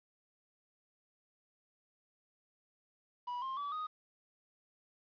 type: tone with pitch steps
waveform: triangle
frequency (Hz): 977 / 1059.3 / 1148.5 / 1245.2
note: B5 / C6 / D6 / D#6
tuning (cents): -19 / +21 / -39 / +1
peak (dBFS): -35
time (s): 3.27-3.87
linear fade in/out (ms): 10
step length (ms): 150
effects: resampled to 11025 Hz + 11-bit